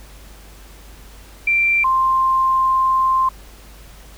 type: tone pair in turn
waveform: sine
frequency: 2357 / 1049.9 Hz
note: D7 / C6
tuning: +6 / +6 cents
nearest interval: octave + major second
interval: 1400 cents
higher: first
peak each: -13 dBFS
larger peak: neither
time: 1.47-1.84 / 1.84-3.29 s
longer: second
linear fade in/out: 5 ms
effects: added 50 Hz sine -40 dBFS peak until 4.17 s + pink hiss -45 dBFS RMS until 4.17 s